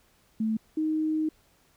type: tone pair in turn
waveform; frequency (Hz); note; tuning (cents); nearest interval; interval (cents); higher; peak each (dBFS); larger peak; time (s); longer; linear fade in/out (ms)
sine; 219.9 / 312.1; A3 / D#4; -1 / +5; tritone; 606; second; -24; neither; 0.4-0.57 / 0.77-1.29; second; 5
effects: pink hiss -64 dBFS RMS until 1.76 s